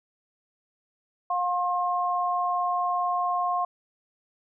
sine tone pair together, 713.5 / 1069 Hz, F5 / C6, +37 / +37 cents, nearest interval perfect fifth, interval 700 cents, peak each -26 dBFS, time 1.3-3.65 s, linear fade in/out 5 ms, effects none

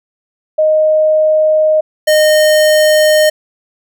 sine / square tone pair in turn, 621 / 614.2 Hz, D#5 / D#5, -3 / -23 cents, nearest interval unison, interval 20 cents, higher first, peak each -7 dBFS, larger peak neither, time 0.58-1.81 / 2.07-3.3 s, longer neither, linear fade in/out 10 ms, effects none

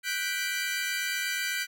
sawtooth chord, G major seventh, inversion third, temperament equal, 1480 / 1568 / 1975.5 / 2349 Hz, F#6 / G6 / B6 / D7, 0 / 0 / 0 / 0 cents, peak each -31 dBFS, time 0.03-1.67 s, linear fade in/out 50 ms, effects none

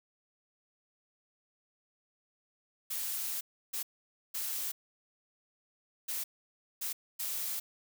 blue noise bursts at uneven times, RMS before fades -36 dBFS, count 6, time 2.9-3.41 / 3.73-3.83 / 4.34-4.72 / 6.08-6.24 / 6.81-6.93 / 7.19-7.6 s, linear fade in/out 10 ms, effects none

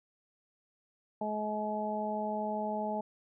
harmonic tone, 212.5 Hz, G#3, 40 cents sharp, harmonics 1 / 2 / 3 / 4, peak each -37 / -41 / -36 / -36 dBFS, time 1.21-3.01 s, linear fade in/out 5 ms, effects none

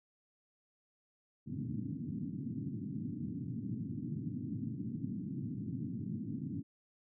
white band-pass noise, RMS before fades -40 dBFS, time 1.46-6.63 s, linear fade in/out 20 ms, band 100 to 280 Hz, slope 48 dB/octave, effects none

